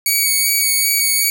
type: tone with vibrato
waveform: 5% pulse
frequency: 2247 Hz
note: C#7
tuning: 23 cents sharp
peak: -4 dBFS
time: 0.06-1.3 s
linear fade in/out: 2 ms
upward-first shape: sine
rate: 2.6 Hz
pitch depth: 16 cents each way
effects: none